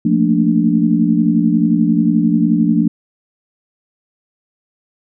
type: chord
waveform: sine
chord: Bb major seventh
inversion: second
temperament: equal with one note detuned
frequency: 174.61 / 220 / 231.3 / 293.7 Hz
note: F3 / A3 / Bb3 / D4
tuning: 0 / 0 / -13 / 0 cents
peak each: -16 dBFS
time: 0.05-2.88 s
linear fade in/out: 5 ms
effects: none